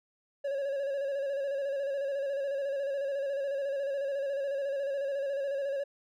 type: tone with vibrato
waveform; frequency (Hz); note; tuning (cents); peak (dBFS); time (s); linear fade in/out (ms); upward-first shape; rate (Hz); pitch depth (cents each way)
triangle; 554.4; C#5; 0; -28; 0.44-5.84; 10; square; 14; 39
effects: none